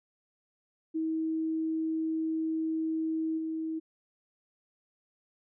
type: tone with level steps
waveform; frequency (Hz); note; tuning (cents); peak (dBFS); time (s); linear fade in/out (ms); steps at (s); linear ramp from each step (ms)
sine; 320; D#4; +49; -28 / -31; 0.94-3.8; 20; 3.37; 20
effects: none